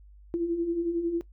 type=beating tone pair; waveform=sine; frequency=329.9 / 340.9 Hz; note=E4 / F4; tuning=+1 / -42 cents; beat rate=11 Hz; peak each=-34 / -26 dBFS; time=0.34-1.21 s; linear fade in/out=0 ms; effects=noise-tail reverb RT60 0.1 s tail -19 dB re dry + added 50 Hz sine -49 dBFS peak until 1.32 s